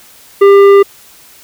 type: tone with tanh clipping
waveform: triangle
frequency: 398.3 Hz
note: G4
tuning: 28 cents sharp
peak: -3 dBFS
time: 0.41-0.83 s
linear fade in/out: 10 ms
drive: 15 dB
effects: white hiss -40 dBFS RMS until 1.43 s